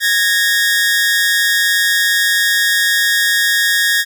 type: tone pair together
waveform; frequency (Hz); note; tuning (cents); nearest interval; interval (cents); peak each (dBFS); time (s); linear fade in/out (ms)
sawtooth; 1661.2 / 1841.6; G#6 / A#6; 0 / -22; major second; 178; -11; 0-4.05; 50
effects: none